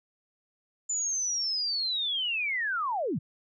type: linear sweep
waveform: sine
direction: down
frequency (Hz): 7080 to 110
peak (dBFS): -27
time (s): 0.89-3.19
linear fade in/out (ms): 10
effects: none